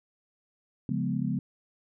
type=chord; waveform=sine; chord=C# dominant seventh; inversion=none; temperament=equal; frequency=138.59 / 174.61 / 207.7 / 246.9 Hz; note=C#3 / E#3 / G#3 / B3; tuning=0 / 0 / 0 / 0 cents; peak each=-32 dBFS; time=0.89-1.39 s; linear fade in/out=2 ms; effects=none